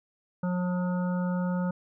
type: harmonic tone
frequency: 179.9 Hz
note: F#3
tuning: 48 cents flat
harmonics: 1 / 3 / 5 / 7 / 8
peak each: -26 / -36 / -40 / -43 / -44 dBFS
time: 0.43-1.71 s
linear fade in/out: 5 ms
effects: none